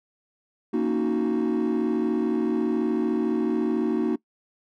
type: chord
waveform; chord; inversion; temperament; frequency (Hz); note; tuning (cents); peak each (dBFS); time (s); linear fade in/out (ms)
triangle; D# minor seventh; second; equal; 233.1 / 277.2 / 311.1 / 370; A#3 / C#4 / D#4 / F#4; 0 / 0 / 0 / 0; -23 / -28 / -23 / -24; 0.73-4.16; 10
effects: noise-tail reverb RT60 0.1 s tail -22 dB re dry + tanh soft clip ceiling -15 dBFS